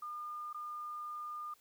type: tone with dropouts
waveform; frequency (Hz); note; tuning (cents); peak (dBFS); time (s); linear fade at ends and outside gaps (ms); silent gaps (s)
sine; 1210; D#6; -49; -40; 0.02-1.54; 5; 0.53-0.544
effects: white hiss -68 dBFS RMS until 1.6 s